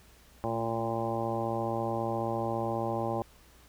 harmonic tone with a mistuned harmonic, 114.6 Hz, A#2, 29 cents flat, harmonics 1 / 2 / 3 / 4 / 5 / 6 / 7 / 8 / 9, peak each -37 / -38 / -36 / -40 / -35 / -42 / -35 / -44 / -41 dBFS, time 0.44-3.22 s, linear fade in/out 0 ms, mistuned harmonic 2, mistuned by -29 cents, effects added 60 Hz sine -59 dBFS peak until 3.68 s + pink hiss -59 dBFS RMS until 3.68 s

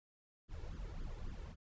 brown noise with flanger, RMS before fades -45 dBFS, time 0.48-1.56 s, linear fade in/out 50 ms, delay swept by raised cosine 0.6 to 2.3 ms, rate 3.7 Hz, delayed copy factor +0.9, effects resampled to 16000 Hz

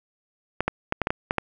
clicks, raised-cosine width 0.5 ms, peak -7 dBFS, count 8, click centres 0.606 / 0.68 / 0.924 / 1.017 / 1.071 / 1.105 / 1.309 / 1.383 s, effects none

